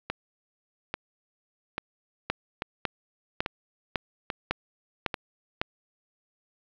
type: two click trains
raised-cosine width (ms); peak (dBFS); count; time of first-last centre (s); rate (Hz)
0.3; -13 / -9; 7 / 7; 0.1-5.142 / 2.3-5.615; 1.19 / 1.81
effects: low-pass 4000 Hz 12 dB/octave + 8-bit